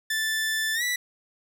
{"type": "tone with pitch glide", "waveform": "sawtooth", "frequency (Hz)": [1760, 1964.2], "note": ["A6", "B6"], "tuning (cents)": [0, -10], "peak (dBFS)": -21, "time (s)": [0.1, 0.96], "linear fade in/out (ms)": 5, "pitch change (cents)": 190, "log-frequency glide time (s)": [0.74, 0.83], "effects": []}